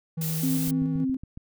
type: tone with vibrato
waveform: triangle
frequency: 160.4 Hz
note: E3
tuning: 47 cents flat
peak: -25 dBFS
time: 0.17-1.05 s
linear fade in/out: 10 ms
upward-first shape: square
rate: 8.7 Hz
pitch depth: 17 cents each way
type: noise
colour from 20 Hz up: blue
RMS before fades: -33 dBFS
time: 0.21-0.71 s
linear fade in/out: 5 ms
type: tone with tremolo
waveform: sine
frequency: 262.4 Hz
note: C4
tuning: 5 cents sharp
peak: -23 dBFS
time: 0.43-1.17 s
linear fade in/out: 5 ms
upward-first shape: square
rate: 3.5 Hz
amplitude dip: 35%
type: click train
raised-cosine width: 5 ms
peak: -27 dBFS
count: 6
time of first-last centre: 0.68-1.374 s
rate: 7.2 Hz
effects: none

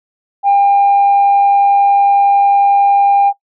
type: tone with amplitude modulation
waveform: sine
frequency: 801 Hz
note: G5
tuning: 37 cents sharp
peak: -4 dBFS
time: 0.43-3.33 s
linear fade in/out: 50 ms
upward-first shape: sine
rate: 91 Hz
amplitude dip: 25%
effects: noise-tail reverb RT60 0.1 s tail -20 dB re dry + tanh soft clip ceiling -4 dBFS

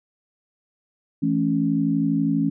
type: chord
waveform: sine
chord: A major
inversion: second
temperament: equal with one note detuned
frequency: 164.81 / 217 / 277.2 Hz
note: E3 / A3 / C#4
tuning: 0 / -24 / 0 cents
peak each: -24 / -24 / -21 dBFS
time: 1.22-2.5 s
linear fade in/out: 10 ms
effects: none

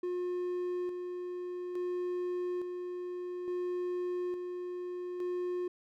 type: tone with tremolo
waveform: triangle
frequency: 358 Hz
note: F4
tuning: 43 cents sharp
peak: -30 dBFS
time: 0.03-5.68 s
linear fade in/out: 5 ms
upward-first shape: square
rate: 0.58 Hz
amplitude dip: 40%
effects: none

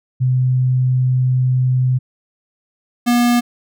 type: tone pair in turn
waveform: sine / square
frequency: 127.8 / 240.8 Hz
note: C3 / B3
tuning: -40 / -44 cents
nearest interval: major seventh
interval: 1096 cents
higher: second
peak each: -12 dBFS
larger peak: neither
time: 0.2-1.99 / 3.06-3.41 s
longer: first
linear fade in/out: 20 ms
effects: none

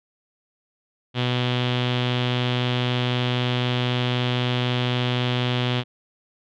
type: tone with low-pass filter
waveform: sawtooth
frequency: 123.9 Hz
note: B2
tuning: 6 cents sharp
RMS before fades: -23 dBFS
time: 1.14-5.84 s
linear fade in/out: 50 ms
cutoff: 3300 Hz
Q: 4.9
effects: none

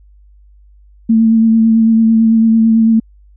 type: tone with vibrato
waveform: sine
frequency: 224.5 Hz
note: A3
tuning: 35 cents sharp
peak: -6 dBFS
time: 1.09-3 s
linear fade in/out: 10 ms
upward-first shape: sine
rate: 9 Hz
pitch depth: 20 cents each way
effects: added 50 Hz sine -41 dBFS peak until 3.36 s

